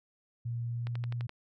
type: tone with pitch glide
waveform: sine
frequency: 118.1 to 119.75 Hz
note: A#2 to A#2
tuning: +23 to +47 cents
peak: -32 dBFS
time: 0.45-1.27 s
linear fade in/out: 10 ms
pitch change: +24 cents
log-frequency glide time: 0.68-1.05 s
type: click train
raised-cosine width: 0.3 ms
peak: -27 dBFS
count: 6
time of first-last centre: 0.87-1.294 s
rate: 11.8 Hz
effects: none